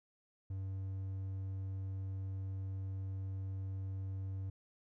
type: tone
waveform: triangle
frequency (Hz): 96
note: G2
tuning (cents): -36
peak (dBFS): -36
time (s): 0.5-4.5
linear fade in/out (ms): 5
effects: none